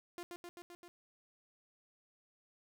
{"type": "tone with echo", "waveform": "sawtooth", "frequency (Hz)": 349, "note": "F4", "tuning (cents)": -1, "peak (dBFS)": -39, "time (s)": [0.18, 0.23], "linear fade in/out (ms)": 0, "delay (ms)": 130, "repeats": 5, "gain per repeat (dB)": -2, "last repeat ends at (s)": 0.88, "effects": []}